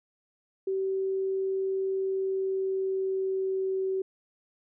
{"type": "tone with pitch glide", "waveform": "sine", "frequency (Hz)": [384, 380.9], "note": ["G4", "G4"], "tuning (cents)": [-36, -50], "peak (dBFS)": -26, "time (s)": [0.67, 4.02], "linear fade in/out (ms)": 5, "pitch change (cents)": -14, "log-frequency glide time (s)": [1.94, 3.83], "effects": []}